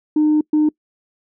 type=tone bursts at uneven times; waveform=sine; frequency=304.4 Hz; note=D#4; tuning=38 cents flat; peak=-10 dBFS; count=2; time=0.16-0.41 / 0.53-0.69 s; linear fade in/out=5 ms; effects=noise-tail reverb RT60 0.1 s tail -25 dB re dry + tanh soft clip ceiling -9 dBFS